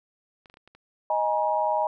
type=clicks; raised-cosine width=0.3 ms; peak=-35 dBFS; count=6; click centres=0.458 / 0.499 / 0.541 / 0.571 / 0.676 / 0.75 s
type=chord; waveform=sine; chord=D# suspended fourth; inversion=none; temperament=equal with one note detuned; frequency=622.3 / 830.6 / 951.4 Hz; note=D#5 / G#5 / A#5; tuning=0 / 0 / +35 cents; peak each=-26 dBFS; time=1.1-1.87 s; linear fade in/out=2 ms
effects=none